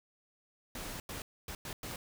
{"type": "noise bursts at uneven times", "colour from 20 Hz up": "pink", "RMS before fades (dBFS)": -42, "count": 5, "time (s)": [[0.75, 1], [1.09, 1.22], [1.48, 1.55], [1.65, 1.73], [1.83, 1.96]], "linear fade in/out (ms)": 2, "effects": []}